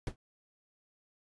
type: noise with exponential decay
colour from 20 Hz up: brown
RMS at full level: -29 dBFS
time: 0.07-0.16 s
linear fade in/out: 1 ms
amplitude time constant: 18 ms
effects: resampled to 24000 Hz